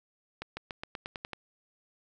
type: accelerating click train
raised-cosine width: 0.3 ms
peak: -21 dBFS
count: 9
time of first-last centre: 0.42-1.333 s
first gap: 150 ms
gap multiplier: 0.92
effects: none